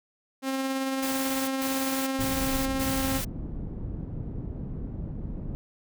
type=tone with tremolo; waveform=sawtooth; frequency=266.9 Hz; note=C4; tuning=35 cents sharp; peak=-22 dBFS; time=0.42-3.22 s; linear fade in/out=50 ms; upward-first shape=sine; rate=18 Hz; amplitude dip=25%
type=noise bursts; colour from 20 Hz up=white; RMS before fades=-34 dBFS; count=4; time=1.02-3.25 s; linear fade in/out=10 ms; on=460 ms; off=130 ms
type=low-pass noise; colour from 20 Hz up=pink; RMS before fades=-34 dBFS; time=2.19-5.55 s; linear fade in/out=0 ms; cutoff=250 Hz; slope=12 dB/octave
effects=none